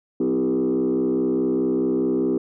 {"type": "tone with frequency modulation", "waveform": "sine", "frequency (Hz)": 326.9, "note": "E4", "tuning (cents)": -14, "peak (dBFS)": -17, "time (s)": [0.2, 2.38], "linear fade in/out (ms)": 5, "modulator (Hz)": 64.8, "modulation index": 1.5, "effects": ["tanh soft clip ceiling -15 dBFS"]}